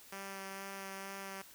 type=tone with vibrato; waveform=5% pulse; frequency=194.8 Hz; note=G3; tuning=11 cents flat; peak=-32 dBFS; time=0.12-1.42 s; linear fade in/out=5 ms; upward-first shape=sine; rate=2.2 Hz; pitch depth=11 cents each way; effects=white hiss -57 dBFS RMS until 1.54 s